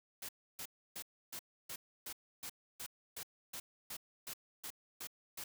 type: noise bursts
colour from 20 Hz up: white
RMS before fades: -45 dBFS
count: 15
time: 0.22-5.44 s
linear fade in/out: 5 ms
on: 68 ms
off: 300 ms
effects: none